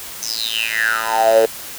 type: tone with high-pass filter sweep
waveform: 10% pulse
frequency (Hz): 112.4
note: A2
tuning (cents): +37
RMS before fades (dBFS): -17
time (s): 0.22-1.46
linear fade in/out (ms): 10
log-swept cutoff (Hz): 6100 to 460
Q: 9.9
effects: white hiss -32 dBFS RMS until 1.78 s